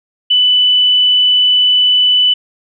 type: tone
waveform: sine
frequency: 2988 Hz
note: F#7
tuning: 16 cents sharp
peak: -7 dBFS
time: 0.3-2.34 s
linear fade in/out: 10 ms
effects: none